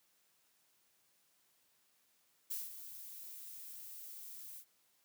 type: noise with ADSR envelope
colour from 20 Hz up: violet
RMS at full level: -39 dBFS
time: 2.5-4.65 s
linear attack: 14 ms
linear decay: 180 ms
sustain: -11 dB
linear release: 76 ms
effects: white hiss -74 dBFS RMS until 5.04 s + high-pass 100 Hz 12 dB/octave